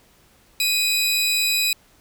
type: tone pair together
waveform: sawtooth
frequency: 2489 / 3951 Hz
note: D#7 / B7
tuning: 0 / 0 cents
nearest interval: minor sixth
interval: 800 cents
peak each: -18 dBFS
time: 0.6-1.73 s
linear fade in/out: 2 ms
effects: pink hiss -56 dBFS RMS until 2 s